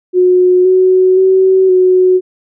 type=tone with pitch steps; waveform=sine; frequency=363.7 / 371.8 / 378.2 / 368.7 Hz; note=F#4 / F#4 / F#4 / F#4; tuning=-30 / +8 / +38 / -6 cents; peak=-5 dBFS; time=0.13-2.21 s; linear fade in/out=50 ms; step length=520 ms; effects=none